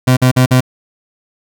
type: tone bursts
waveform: 30% pulse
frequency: 127.5 Hz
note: C3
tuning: 44 cents flat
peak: -4 dBFS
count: 4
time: 0.07-0.607 s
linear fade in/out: 10 ms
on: 99 ms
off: 47 ms
effects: none